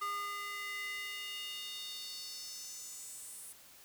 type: tone with high-pass filter sweep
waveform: square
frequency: 406.7 Hz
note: G#4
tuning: 36 cents flat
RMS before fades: -43 dBFS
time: 0.01-3.53 s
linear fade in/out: 10 ms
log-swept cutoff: 1200 to 10000 Hz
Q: 3.4
effects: white hiss -58 dBFS RMS until 3.84 s